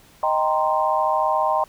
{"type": "chord", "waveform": "sine", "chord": "C minor seventh", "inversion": "first", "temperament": "equal", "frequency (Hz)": [622.3, 784, 932.3, 1046.5], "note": ["Eb5", "G5", "Bb5", "C6"], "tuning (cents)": [0, 0, 0, 0], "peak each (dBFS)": -23, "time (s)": [0.23, 1.64], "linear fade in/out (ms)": 2, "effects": ["pink hiss -52 dBFS RMS until 1.68 s"]}